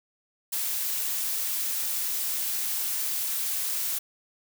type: noise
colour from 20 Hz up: blue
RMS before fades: -29 dBFS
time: 0.52-3.99 s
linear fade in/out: 10 ms
effects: none